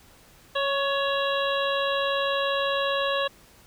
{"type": "harmonic tone with a mistuned harmonic", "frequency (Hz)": 554.4, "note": "C#5", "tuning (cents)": 0, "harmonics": [1, 2, 3, 5, 6, 7], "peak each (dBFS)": [-26, -29, -31, -33, -34, -34], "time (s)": [0.55, 3.28], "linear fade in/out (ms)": 10, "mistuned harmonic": 3, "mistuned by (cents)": 21, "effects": ["pink hiss -54 dBFS RMS until 3.66 s"]}